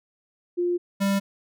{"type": "tone pair in turn", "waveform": ["sine", "square"], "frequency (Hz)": [351.9, 197.5], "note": ["F4", "G3"], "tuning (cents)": [13, 13], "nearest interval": "minor seventh", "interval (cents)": 1000, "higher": "first", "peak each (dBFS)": -21, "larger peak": "neither", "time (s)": [[0.57, 0.78], [1, 1.2]], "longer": "first", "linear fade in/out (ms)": 20, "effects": []}